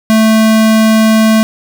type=tone; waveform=square; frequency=220 Hz; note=A3; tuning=in tune; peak=-6 dBFS; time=0.1-1.43 s; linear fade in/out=0 ms; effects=none